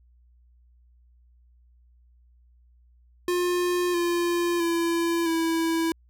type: tone with pitch steps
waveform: square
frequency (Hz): 355.3 / 346.2 / 337.3 / 328.6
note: F4 / F4 / E4 / E4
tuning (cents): +30 / -15 / +40 / -5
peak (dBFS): -23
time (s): 3.28-5.92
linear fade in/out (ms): 2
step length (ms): 660
effects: added 60 Hz sine -55 dBFS peak until 6.09 s